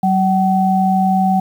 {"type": "tone pair together", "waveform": "sine", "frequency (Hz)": [189.5, 758], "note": ["F#3", "F#5"], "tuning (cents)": [42, 42], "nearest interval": "2 octaves", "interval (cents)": 2400, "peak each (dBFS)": -14, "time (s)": [0.03, 1.4], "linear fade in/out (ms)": 5, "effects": ["7-bit"]}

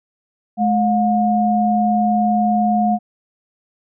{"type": "tone pair together", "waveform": "sine", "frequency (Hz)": [213.1, 716.8], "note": ["G#3", "F5"], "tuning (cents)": [45, 45], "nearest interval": "octave + major sixth", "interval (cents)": 2100, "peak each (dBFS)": -16, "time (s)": [0.57, 2.99], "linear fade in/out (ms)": 50, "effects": []}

